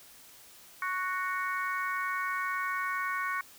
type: harmonic tone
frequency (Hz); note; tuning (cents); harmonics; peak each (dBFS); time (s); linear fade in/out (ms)
370; F#4; 0; 3 / 4 / 5 / 6; -33 / -35 / -37 / -39; 0.82-3.41; 2
effects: white hiss -54 dBFS RMS until 3.58 s